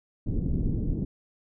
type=low-pass noise; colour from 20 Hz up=pink; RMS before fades=-27 dBFS; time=0.26-1.05 s; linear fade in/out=10 ms; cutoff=310 Hz; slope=24 dB/octave; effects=none